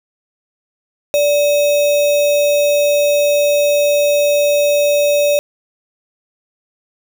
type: tone with sample-and-hold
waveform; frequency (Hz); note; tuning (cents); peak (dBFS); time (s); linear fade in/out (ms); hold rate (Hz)
sine; 582; D5; -16; -10; 1.14-5.39; 0; 3150
effects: none